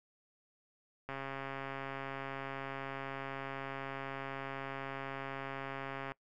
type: click train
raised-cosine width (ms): 0.5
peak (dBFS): -26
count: 685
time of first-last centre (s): 1.09-6.119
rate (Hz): 136
effects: noise-tail reverb RT60 0.1 s tail -23 dB re dry